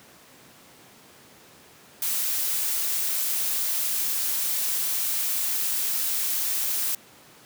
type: noise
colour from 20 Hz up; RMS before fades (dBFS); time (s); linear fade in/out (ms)
blue; -26; 2.02-6.95; 2
effects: pink hiss -51 dBFS RMS until 7.45 s + high-pass 150 Hz 12 dB/octave